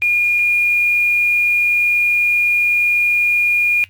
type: tone with quantisation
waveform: sine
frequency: 2427 Hz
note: D#7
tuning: 44 cents flat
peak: -12 dBFS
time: 0.02-3.84 s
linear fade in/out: 0 ms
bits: 6
effects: added 93 Hz sine -46 dBFS peak until 3.89 s + Opus 24 kbps